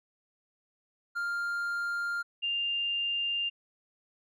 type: tone pair in turn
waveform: triangle / sine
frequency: 1399 / 2798 Hz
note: F6 / F7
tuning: +3 / +3 cents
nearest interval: octave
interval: 1200 cents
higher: second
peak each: -28 dBFS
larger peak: neither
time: 1.15-2.23 / 2.42-3.5 s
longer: neither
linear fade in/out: 20 ms
effects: none